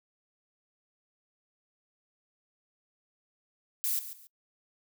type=noise with echo; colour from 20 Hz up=violet; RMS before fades=-30 dBFS; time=3.84-3.99 s; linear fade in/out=0 ms; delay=140 ms; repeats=2; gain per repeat=-12 dB; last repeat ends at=4.27 s; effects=noise-tail reverb RT60 0.1 s tail -25 dB re dry